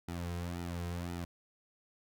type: tone with flanger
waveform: sawtooth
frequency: 86.8 Hz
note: F2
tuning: 10 cents flat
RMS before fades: -39 dBFS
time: 0.08-1.25 s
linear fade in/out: 5 ms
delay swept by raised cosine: 1.8 to 3.5 ms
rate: 1.9 Hz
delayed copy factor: -0.8
effects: none